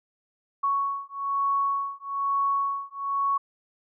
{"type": "beating tone pair", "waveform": "sine", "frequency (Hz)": [1111, 1112.1], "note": ["C#6", "C#6"], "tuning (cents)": [4, 5], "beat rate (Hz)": 1.1, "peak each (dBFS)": -27, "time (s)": [0.63, 3.38], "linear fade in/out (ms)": 10, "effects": []}